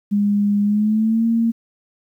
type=tone with pitch glide; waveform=sine; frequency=204.3 to 229.3 Hz; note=G#3 to A#3; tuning=-28 to -28 cents; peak=-14 dBFS; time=0.11-1.52 s; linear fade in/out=20 ms; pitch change=+200 cents; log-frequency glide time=0.63-1.26 s; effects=9-bit